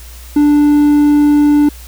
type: tone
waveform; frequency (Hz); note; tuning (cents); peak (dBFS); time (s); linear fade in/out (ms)
triangle; 293.7; D4; 0; -4; 0.36-1.69; 5
effects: added 60 Hz sine -31 dBFS peak until 1.87 s + white hiss -38 dBFS RMS until 1.87 s